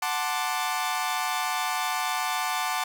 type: chord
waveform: sawtooth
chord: D dominant seventh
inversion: first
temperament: equal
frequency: 740 / 880 / 1046.5 / 1174.7 Hz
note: F#5 / A5 / C6 / D6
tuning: 0 / 0 / 0 / 0 cents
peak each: -27 / -27 / -30 / -28 dBFS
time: 0.02-2.84 s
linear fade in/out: 5 ms
effects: none